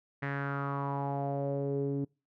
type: tone with low-pass filter sweep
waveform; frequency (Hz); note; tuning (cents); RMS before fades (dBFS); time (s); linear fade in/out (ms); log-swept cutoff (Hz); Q
sawtooth; 140; C#3; +18; -33; 0.22-2.05; 10; 1900 to 330; 4.6
effects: noise-tail reverb RT60 0.3 s tail -26 dB re dry